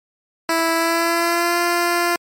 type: tone with pitch glide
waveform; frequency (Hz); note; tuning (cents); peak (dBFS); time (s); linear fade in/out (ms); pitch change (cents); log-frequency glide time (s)
10% pulse; 329.6 to 346.4; E4 to F4; 0 to -14; -8; 0.49-2.16; 2; +86; 0.74-1.58
effects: MP3 64 kbps